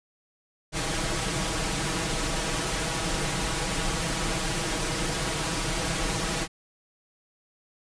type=noise with comb filter; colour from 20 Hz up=pink; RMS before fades=-28 dBFS; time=0.72-6.48 s; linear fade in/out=50 ms; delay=6.2 ms; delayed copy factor=+0.75; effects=resampled to 22050 Hz